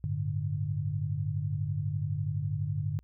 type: chord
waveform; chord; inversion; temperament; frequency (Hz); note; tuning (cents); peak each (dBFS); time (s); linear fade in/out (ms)
sine; G suspended second; none; equal; 98 / 110 / 146.83; G2 / A2 / D3; 0 / 0 / 0; -33 / -35 / -32; 0.04-2.99; 0
effects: added 60 Hz sine -59 dBFS peak until 3.03 s